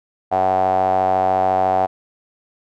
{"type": "tone with band-pass filter", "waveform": "sawtooth", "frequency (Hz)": 94, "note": "F#2", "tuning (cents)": 28, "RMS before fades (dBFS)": -17, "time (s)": [0.31, 1.87], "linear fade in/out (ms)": 20, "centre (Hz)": 730, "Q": 9.4, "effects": []}